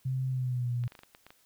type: tone with pitch glide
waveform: sine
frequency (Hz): 130.6 to 121.15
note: C3 to B2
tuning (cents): -3 to -33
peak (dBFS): -28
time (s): 0.05-0.88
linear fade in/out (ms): 10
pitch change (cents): -130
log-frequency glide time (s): 0.29-0.71
type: clicks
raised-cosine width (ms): 0.3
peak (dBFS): -33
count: 9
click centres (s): 0.838 / 0.879 / 0.921 / 0.952 / 0.991 / 1.034 / 1.149 / 1.266 / 1.305
effects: white hiss -66 dBFS RMS until 1.45 s